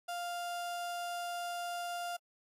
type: tone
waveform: 35% pulse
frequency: 699 Hz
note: F5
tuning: 1 cent sharp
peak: -35 dBFS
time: 0.08-2.17 s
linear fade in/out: 10 ms
effects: AAC 48 kbps